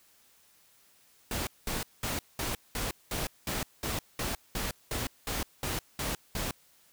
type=noise bursts; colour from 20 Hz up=pink; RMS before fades=-33 dBFS; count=15; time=1.31-6.51 s; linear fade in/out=2 ms; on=160 ms; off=200 ms; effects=white hiss -63 dBFS RMS until 6.92 s